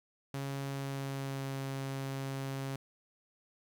sawtooth tone with pitch glide, 137.9 to 135.69 Hz, C#3 to C#3, -9 to -37 cents, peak -32 dBFS, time 0.34-2.76 s, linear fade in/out 2 ms, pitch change -28 cents, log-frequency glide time 0.68-1.59 s, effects 11-bit

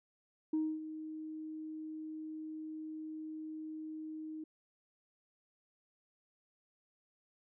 sine tone with ADSR envelope, 312.6 Hz, D#4, 8 cents sharp, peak -28 dBFS, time 0.53-4.44 s, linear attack 6 ms, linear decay 260 ms, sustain -13 dB, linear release 5 ms, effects tanh soft clip ceiling -27 dBFS

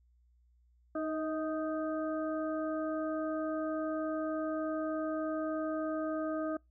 harmonic tone with a mistuned harmonic, 311.1 Hz, D#4, in tune, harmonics 1 / 2 / 4 / 5, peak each -35 / -36 / -42 / -49 dBFS, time 0.95-6.57 s, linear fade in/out 5 ms, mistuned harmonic 2, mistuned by +28 cents, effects noise-tail reverb RT60 0.2 s tail -26 dB re dry + added 60 Hz sine -64 dBFS peak until 6.7 s

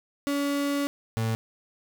35% pulse tone pair in turn, 283.7 / 112.33 Hz, C#4 / A2, +40 / +36 cents, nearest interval octave + major third, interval 1604 cents, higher first, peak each -23 dBFS, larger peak neither, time 0.27-0.87 / 1.17-1.35 s, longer first, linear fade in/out 0 ms, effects none

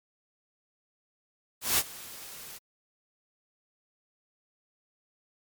white noise with ADSR envelope, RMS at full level -23 dBFS, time 1.61-2.59 s, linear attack 170 ms, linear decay 47 ms, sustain -21 dB, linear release 23 ms, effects MP3 96 kbps

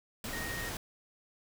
sine tone in noise, 1864.7 Hz, A#6, in tune, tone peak -39 dBFS, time 0.33-0.69 s, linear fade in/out 2 ms, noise pink, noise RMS -39 dBFS, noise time 0.24-0.77 s, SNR -3 dB, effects none

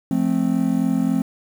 triangle chord, F major, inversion none, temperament just, 174.61 / 218.3 / 261.9 Hz, F3 / A3 / C4, 0 / -13 / +2 cents, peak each -21 / -20 / -18 dBFS, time 0.11-1.22 s, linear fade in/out 2 ms, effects 7-bit

